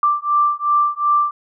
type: beating tone pair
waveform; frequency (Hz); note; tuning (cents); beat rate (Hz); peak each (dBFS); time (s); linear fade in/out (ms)
sine; 1176 / 1178.7; D6 / D6; +2 / +6; 2.7; -17; 0.03-1.31; 2
effects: none